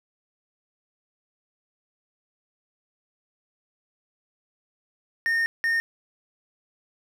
triangle tone bursts at uneven times, 1833 Hz, A#6, 30 cents flat, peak -19 dBFS, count 2, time 5.26-5.46 / 5.64-5.8 s, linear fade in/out 0 ms, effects none

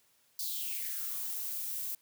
violet noise with high-pass filter sweep, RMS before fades -37 dBFS, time 0.39-1.95 s, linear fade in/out 2 ms, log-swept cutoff 4700 to 230 Hz, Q 4.7, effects white hiss -69 dBFS RMS until 2.01 s + high-pass 60 Hz 12 dB/octave

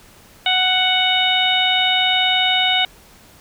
harmonic tone, 741 Hz, F#5, 2 cents sharp, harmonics 1 / 2 / 3 / 4 / 5, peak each -21 / -25 / -21 / -19 / -19 dBFS, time 0.46-2.85 s, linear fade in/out 2 ms, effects pink hiss -47 dBFS RMS until 3.4 s

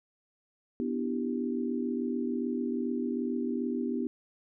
sine chord, E minor seventh, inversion second, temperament equal, 246.9 / 293.7 / 329.6 / 392 Hz, B3 / D4 / E4 / G4, 0 / 0 / 0 / 0 cents, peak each -31 / -37 / -37 / -36 dBFS, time 0.8-4.07 s, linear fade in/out 0 ms, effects none

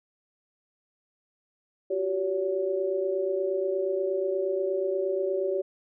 sine tone cluster, 356.8 / 385.2 / 567 Hz, F4 / G4 / C#5, +37 / -30 / +39 cents, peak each -35 / -27 / -29 dBFS, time 1.9-5.62 s, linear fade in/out 10 ms, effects none

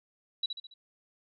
sine tone with echo, 3915 Hz, B7, 16 cents flat, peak -27 dBFS, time 0.43-0.46 s, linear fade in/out 5 ms, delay 70 ms, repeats 4, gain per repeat -6 dB, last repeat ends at 0.74 s, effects none

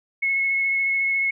sine tone with vibrato, 2184 Hz, C#7, 26 cents flat, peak -19 dBFS, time 0.22-1.31 s, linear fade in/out 10 ms, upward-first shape sine, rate 14 Hz, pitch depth 11 cents each way, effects none

